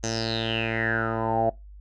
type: tone with low-pass filter sweep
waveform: 10% pulse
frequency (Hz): 113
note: A2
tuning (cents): +47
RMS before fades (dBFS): -26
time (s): 0.03-1.5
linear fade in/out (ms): 10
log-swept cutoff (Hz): 6400 to 670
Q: 9.2
effects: noise-tail reverb RT60 0.2 s tail -22 dB re dry + added 50 Hz sine -42 dBFS peak until 1.8 s